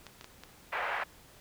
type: clicks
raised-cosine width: 0.2 ms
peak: -28 dBFS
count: 4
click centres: 0.067 / 0.211 / 0.244 / 0.436 s
type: band-pass noise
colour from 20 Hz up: white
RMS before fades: -34 dBFS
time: 0.72-1.04 s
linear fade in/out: 10 ms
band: 570 to 2000 Hz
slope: 24 dB/octave
effects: pink hiss -57 dBFS RMS until 1.4 s